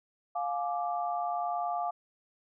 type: chord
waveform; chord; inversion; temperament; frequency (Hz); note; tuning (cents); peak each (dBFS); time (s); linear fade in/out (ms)
sine; D diminished; first; just; 704.8 / 845.8 / 1174.7; F5 / Ab5 / D6; +16 / +31 / 0; -31 / -37 / -37; 0.35-1.91; 10
effects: none